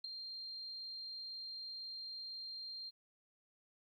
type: tone with ADSR envelope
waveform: sine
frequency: 4186 Hz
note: C8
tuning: in tune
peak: -36 dBFS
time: 0.04-2.91 s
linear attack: 7 ms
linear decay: 4 ms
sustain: -8 dB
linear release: 29 ms
effects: 13-bit